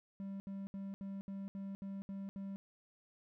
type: tone bursts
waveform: triangle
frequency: 196 Hz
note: G3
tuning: in tune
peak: -39 dBFS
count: 9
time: 0.2-2.56 s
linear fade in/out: 0 ms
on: 200 ms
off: 70 ms
effects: none